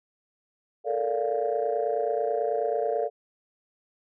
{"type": "chord", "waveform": "sine", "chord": "Bb major seventh", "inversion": "third", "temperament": "just", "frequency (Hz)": [437, 466.2, 582.7, 699.2], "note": ["A4", "Bb4", "D5", "F5"], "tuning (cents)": [-12, 0, -14, 2], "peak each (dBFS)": -29, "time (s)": [0.84, 3.1], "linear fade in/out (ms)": 50, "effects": ["tanh soft clip ceiling -15 dBFS"]}